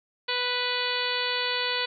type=harmonic tone; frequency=493.9 Hz; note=B4; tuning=in tune; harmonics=1 / 2 / 3 / 4 / 5 / 6 / 7 / 8 / 9; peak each=-34 / -34 / -34 / -34 / -34 / -34 / -34 / -34 / -34 dBFS; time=0.28-1.86 s; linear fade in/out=10 ms; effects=none